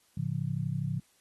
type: chord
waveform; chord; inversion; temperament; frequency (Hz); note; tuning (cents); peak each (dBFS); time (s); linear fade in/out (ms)
sine; A augmented; none; equal with one note detuned; 110 / 142.16 / 174.61; A2 / C#3 / E#3; 0 / +44 / 0; -35 / -32 / -35; 0.17-1; 5
effects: white hiss -67 dBFS RMS until 1.2 s + AAC 32 kbps